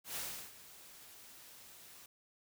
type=noise with ADSR envelope; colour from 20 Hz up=white; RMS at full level=-40 dBFS; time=0.04-2.06 s; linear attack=120 ms; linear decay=350 ms; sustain=-16 dB; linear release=3 ms; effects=none